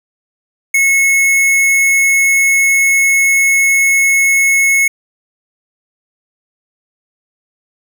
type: tone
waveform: square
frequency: 2187 Hz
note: C#7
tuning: 24 cents flat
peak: -9 dBFS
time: 0.74-4.88 s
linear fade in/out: 5 ms
effects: none